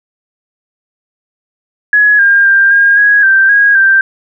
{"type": "tone with pitch steps", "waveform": "sine", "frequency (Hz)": [1683, 1607, 1590, 1618, 1657, 1567, 1642, 1571], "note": ["G#6", "G6", "G6", "G#6", "G#6", "G6", "G#6", "G6"], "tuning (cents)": [23, 43, 24, -46, -4, -1, -20, 3], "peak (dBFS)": -4, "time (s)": [1.93, 4.01], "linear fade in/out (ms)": 2, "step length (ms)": 260, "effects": []}